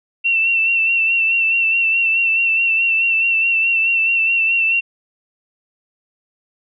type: tone with vibrato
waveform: sine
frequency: 2700 Hz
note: E7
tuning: 41 cents sharp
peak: -13 dBFS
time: 0.24-4.81 s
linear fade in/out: 20 ms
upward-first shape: sine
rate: 4.7 Hz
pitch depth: 36 cents each way
effects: none